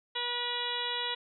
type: harmonic tone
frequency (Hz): 484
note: B4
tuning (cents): -35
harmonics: 1 / 2 / 3 / 4 / 5 / 6 / 7 / 8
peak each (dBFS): -42 / -38 / -43 / -40 / -45 / -39 / -36 / -38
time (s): 0.15-1.15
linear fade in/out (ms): 10
effects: none